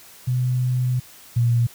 sine tone pair in turn, 126.1 / 118.62 Hz, B2 / A#2, +36 / +31 cents, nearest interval minor second, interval 105 cents, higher first, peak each -18 / -15 dBFS, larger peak second, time 0.27-1 / 1.36-1.67 s, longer first, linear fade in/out 10 ms, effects white hiss -46 dBFS RMS until 1.74 s

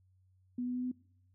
sine tone with pitch steps, 246.2 / 248.1 / 249.9 / 251.8 Hz, B3 / B3 / B3 / B3, -5 / +8 / +21 / +34 cents, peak -33 dBFS, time 0.58-0.916 s, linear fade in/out 5 ms, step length 84 ms, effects noise-tail reverb RT60 0.7 s tail -22 dB re dry + added 93 Hz sine -65 dBFS peak until 1.34 s

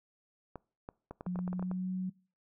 clicks, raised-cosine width 1 ms, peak -28 dBFS, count 12, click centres 0.557 / 0.889 / 1.11 / 1.209 / 1.264 / 1.358 / 1.39 / 1.478 / 1.53 / 1.595 / 1.626 / 1.714 s
sine tone with pitch glide, 180 to 185.38 Hz, F#3 to F#3, -47 to +4 cents, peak -32 dBFS, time 1.26-2.1 s, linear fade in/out 10 ms, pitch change +51 cents, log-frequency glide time 1.39-1.91 s
effects noise-tail reverb RT60 0.4 s tail -24 dB re dry

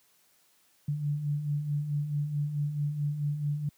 sine beating tone pair, 142.8 / 147.4 Hz, D3 / D3, -48 / +7 cents, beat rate 4.6 Hz, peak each -36 / -28 dBFS, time 0.88-3.69 s, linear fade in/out 5 ms, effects white hiss -66 dBFS RMS until 3.77 s + high-pass 80 Hz 12 dB/octave

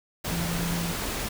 sine tone in noise, 169.9 Hz, F3, 47 cents flat, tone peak -28 dBFS, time 0.31-0.92 s, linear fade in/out 10 ms, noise pink, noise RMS -31 dBFS, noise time 0.24-1.29 s, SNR 0 dB, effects none

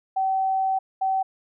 sine tone pair in turn, 766 / 766 Hz, G5 / G5, -40 / -40 cents, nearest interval unison, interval 0 cents, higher neither, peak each -20 dBFS, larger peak neither, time 0.16-0.79 / 1.01-1.23 s, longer first, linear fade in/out 10 ms, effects none

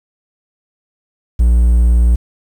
triangle tone, 59.1 Hz, A#1, 24 cents sharp, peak -5 dBFS, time 1.39-2.16 s, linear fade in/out 10 ms, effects 7-bit

